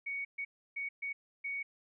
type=tone bursts at uneven times; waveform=sine; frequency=2234 Hz; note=C#7; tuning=13 cents sharp; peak=-35 dBFS; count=5; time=0.06-0.25 / 0.38-0.45 / 0.76-0.89 / 1.02-1.13 / 1.44-1.63 s; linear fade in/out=10 ms; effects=none

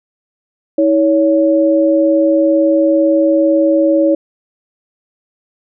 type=tone pair together; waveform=sine; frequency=321.1 / 561 Hz; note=E4 / C#5; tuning=-45 / +21 cents; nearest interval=minor seventh; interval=966 cents; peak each=-11 dBFS; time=0.78-4.15 s; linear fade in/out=5 ms; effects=none

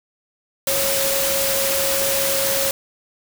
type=tone in noise; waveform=sine; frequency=547 Hz; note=C#5; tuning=23 cents flat; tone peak=-23 dBFS; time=0.67-2.71 s; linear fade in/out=2 ms; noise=white; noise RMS=-21 dBFS; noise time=0.67-2.71 s; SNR=-5 dB; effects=none

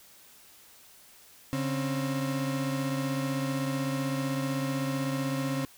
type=tone pair together; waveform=35% pulse; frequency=141.01 / 266.2 Hz; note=C#3 / C4; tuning=+30 / +30 cents; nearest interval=major seventh; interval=1100 cents; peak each=-30 / -29 dBFS; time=1.53-5.65 s; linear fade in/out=0 ms; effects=white hiss -55 dBFS RMS until 5.77 s

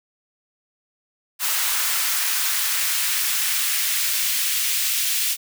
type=noise with high-pass filter sweep; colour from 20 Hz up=white; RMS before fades=-22 dBFS; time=1.39-5.37 s; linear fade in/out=50 ms; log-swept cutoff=1100 to 2600 Hz; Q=1.1; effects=none

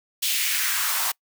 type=noise with high-pass filter sweep; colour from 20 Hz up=white; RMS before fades=-24 dBFS; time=0.22-1.12 s; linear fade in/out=10 ms; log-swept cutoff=3100 to 810 Hz; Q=2.2; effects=noise-tail reverb RT60 0.1 s tail -25 dB re dry

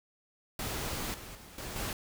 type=noise with level steps; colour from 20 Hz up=pink; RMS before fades=-36 / -46 / -51 / -41 / -36 dBFS; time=0.59-1.93 s; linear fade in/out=2 ms; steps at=1.14 / 1.35 / 1.58 / 1.76 s; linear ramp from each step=2 ms; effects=none

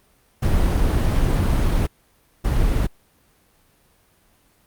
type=noise bursts at uneven times; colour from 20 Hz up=brown; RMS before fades=-18 dBFS; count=2; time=0.42-1.87 / 2.44-2.87 s; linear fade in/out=10 ms; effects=pink hiss -59 dBFS RMS until 4.66 s + Opus 32 kbps

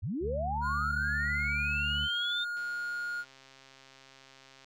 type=linear sweep; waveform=sine; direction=up; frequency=69.1 to 3661 Hz; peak=-31 dBFS; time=0.02-2.45 s; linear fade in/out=20 ms
type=harmonic tone; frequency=73.42 Hz; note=D2; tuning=in tune; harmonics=1 / 2 / 3; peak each=-35 / -41 / -45 dBFS; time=0.2-2.09 s; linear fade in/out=50 ms
type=tone; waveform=triangle; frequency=1427 Hz; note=F6; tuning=37 cents sharp; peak=-31 dBFS; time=0.61-3.25 s; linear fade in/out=50 ms
type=click train; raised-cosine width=0.2 ms; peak=-37 dBFS; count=279; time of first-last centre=2.57-4.645 s; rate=134 Hz
effects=none

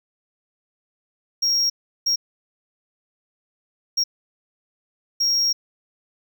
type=tone bursts at uneven times; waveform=triangle; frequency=5588 Hz; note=F8; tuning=in tune; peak=-16 dBFS; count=4; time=1.42-1.7 / 2.06-2.16 / 3.97-4.04 / 5.2-5.53 s; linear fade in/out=10 ms; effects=none

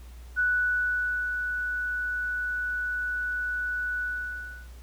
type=tone with ADSR envelope; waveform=sine; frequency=1480 Hz; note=F#6; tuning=in tune; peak=-21 dBFS; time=0.36-4.68 s; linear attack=32 ms; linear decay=910 ms; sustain=-6 dB; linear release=660 ms; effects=added 60 Hz sine -42 dBFS peak until 4.82 s + pink hiss -56 dBFS RMS until 4.82 s

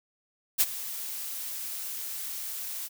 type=noise with ADSR envelope; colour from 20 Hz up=blue; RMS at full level=-20 dBFS; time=0.58-2.89 s; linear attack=29 ms; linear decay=39 ms; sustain=-16 dB; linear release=36 ms; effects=none

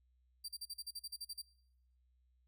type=tone bursts; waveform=sawtooth; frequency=4699 Hz; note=D8; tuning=in tune; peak=-39 dBFS; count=12; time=0.44-1.42 s; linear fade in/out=10 ms; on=45 ms; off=40 ms; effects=noise-tail reverb RT60 0.8 s tail -23 dB re dry + added 62 Hz sine -70 dBFS peak until 2.47 s

